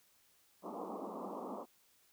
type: band-pass noise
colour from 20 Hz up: pink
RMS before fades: -44 dBFS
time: 0.62-1.66 s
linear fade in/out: 50 ms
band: 190 to 1200 Hz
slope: 96 dB/octave
effects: white hiss -70 dBFS RMS until 2.12 s